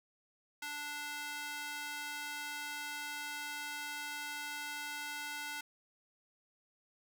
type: tone with high-pass filter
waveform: square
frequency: 293.7 Hz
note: D4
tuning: in tune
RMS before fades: -42 dBFS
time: 0.62-5.61 s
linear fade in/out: 5 ms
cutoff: 1400 Hz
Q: 1.1
effects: none